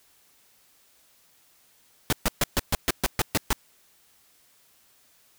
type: noise bursts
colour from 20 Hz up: pink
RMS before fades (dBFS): -22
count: 10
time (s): 2.1-3.53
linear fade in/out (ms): 0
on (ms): 26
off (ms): 130
effects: white hiss -61 dBFS RMS until 5.38 s